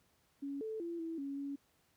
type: tone with pitch steps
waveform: sine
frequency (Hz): 279.7 / 439 / 339.4 / 328 / 278.1 / 280.5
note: C#4 / A4 / F4 / E4 / C#4 / C#4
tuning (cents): +16 / -4 / -49 / -9 / +6 / +21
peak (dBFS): -38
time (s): 0.42-1.56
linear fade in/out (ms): 10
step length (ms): 190
effects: pink hiss -73 dBFS RMS until 1.96 s + high-pass 60 Hz 12 dB/octave